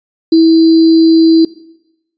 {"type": "tone with sample-and-hold", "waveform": "sine", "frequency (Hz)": 325.5, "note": "E4", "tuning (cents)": -22, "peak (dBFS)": -3, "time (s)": [0.32, 1.45], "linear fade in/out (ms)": 5, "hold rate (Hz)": 4410, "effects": ["noise-tail reverb RT60 0.9 s tail -19 dB re dry", "resampled to 16000 Hz"]}